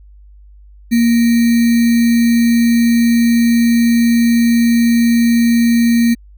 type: tone with sample-and-hold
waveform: sine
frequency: 234 Hz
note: A#3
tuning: 7 cents sharp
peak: -8 dBFS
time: 0.91-6.15 s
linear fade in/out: 20 ms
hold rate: 2100 Hz
effects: added 50 Hz sine -38 dBFS peak until 6.37 s